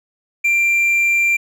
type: tone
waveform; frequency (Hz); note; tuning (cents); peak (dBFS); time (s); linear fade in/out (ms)
triangle; 2369; D7; +14; -11; 0.44-1.37; 10
effects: none